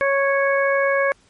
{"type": "harmonic tone", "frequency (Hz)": 553, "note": "C#5", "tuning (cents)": -4, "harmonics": [1, 2, 3, 4], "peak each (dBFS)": [-18, -24, -22, -26], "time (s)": [0.01, 1.12], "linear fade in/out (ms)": 0, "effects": ["pink hiss -57 dBFS RMS until 1.29 s", "MP3 48 kbps"]}